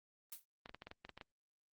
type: noise with exponential decay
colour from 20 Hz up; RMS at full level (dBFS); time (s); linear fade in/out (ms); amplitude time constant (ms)
blue; -42; 0.32-0.45; 5; 27
type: clicks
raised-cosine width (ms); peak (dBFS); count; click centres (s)
0.3; -33; 10; 0.659 / 0.694 / 0.746 / 0.821 / 0.87 / 0.914 / 1.05 / 1.093 / 1.176 / 1.212
effects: Opus 24 kbps